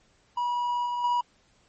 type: tone with level steps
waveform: triangle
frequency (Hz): 969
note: B5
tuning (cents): -33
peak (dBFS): -23 / -25 / -20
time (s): 0.37-1.21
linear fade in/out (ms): 5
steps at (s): 0.86 / 1.04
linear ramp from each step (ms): 2
effects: pink hiss -64 dBFS RMS until 1.68 s + MP3 32 kbps